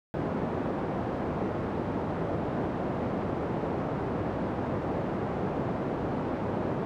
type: band-pass noise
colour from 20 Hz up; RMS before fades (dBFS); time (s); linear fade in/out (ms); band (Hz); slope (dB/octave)
pink; -31; 0.14-6.85; 0; 130 to 790; 12
effects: none